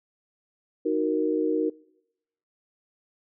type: chord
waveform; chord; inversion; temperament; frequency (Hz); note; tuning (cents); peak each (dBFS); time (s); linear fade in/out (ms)
sine; D# minor; none; equal; 311.1 / 370 / 466.2; D#4 / F#4 / A#4; 0 / 0 / 0; -26 / -28 / -26; 0.85-1.7; 10
effects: noise-tail reverb RT60 0.9 s tail -25 dB re dry